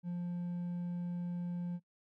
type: tone with hard clipping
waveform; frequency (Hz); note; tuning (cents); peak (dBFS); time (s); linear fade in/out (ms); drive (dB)
triangle; 175.4; F3; +8; -36; 0.03-1.8; 50; 5
effects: noise-tail reverb RT60 0.1 s tail -22 dB re dry